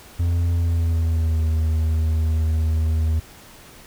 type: tone with pitch glide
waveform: triangle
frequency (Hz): 85.6 to 79.41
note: F2 to D#2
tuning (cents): -34 to +36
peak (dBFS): -15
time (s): 0.19-3.2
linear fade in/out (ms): 10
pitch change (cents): -130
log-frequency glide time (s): 0.51-1.45
effects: pink hiss -45 dBFS RMS until 3.86 s